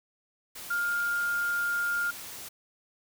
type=tone in noise; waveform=sine; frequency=1408 Hz; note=F6; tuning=14 cents sharp; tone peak=-26 dBFS; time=0.7-2.11 s; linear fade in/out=10 ms; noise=white; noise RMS=-42 dBFS; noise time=0.55-2.49 s; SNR=+13 dB; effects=none